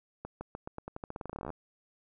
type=accelerating click train; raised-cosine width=1 ms; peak=-25 dBFS; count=23; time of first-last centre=0.25-1.503 s; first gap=160 ms; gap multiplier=0.88; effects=none